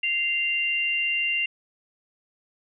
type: tone pair together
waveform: sine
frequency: 2093 / 2777 Hz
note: C7 / F7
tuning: 0 / -10 cents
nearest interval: perfect fourth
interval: 490 cents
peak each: -29 / -23 dBFS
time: 0.03-1.46 s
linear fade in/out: 5 ms
effects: none